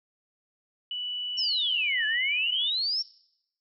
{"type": "tone", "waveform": "sine", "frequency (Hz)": 2960, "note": "F#7", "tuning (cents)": 0, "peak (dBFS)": -30, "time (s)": [0.91, 2.7], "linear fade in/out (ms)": 2}
{"type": "exponential two-way sweep", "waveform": "sine", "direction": "down then up", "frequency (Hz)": [5588, 1694, 5588], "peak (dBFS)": -25, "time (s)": [1.37, 3.03], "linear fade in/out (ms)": 20, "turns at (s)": 2.06}
{"effects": ["noise-tail reverb RT60 0.8 s tail -22 dB re dry"]}